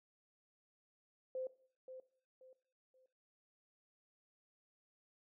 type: tone with echo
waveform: sine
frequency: 517 Hz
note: C5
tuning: 21 cents flat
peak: -39 dBFS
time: 1.35-1.47 s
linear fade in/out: 2 ms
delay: 530 ms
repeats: 3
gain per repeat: -10 dB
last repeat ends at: 3.06 s
effects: noise-tail reverb RT60 0.5 s tail -17 dB re dry